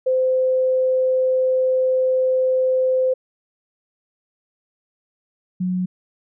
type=tone pair in turn; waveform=sine; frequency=516 / 182.64 Hz; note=C5 / F#3; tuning=-24 / -22 cents; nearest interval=octave + tritone; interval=1798 cents; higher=first; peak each=-15 / -19 dBFS; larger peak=first; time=0.06-3.14 / 5.6-5.86 s; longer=first; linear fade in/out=10 ms; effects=none